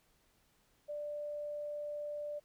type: tone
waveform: sine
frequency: 590 Hz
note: D5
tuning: 8 cents sharp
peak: -38 dBFS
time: 0.88-2.4 s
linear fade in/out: 20 ms
effects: pink hiss -72 dBFS RMS until 2.44 s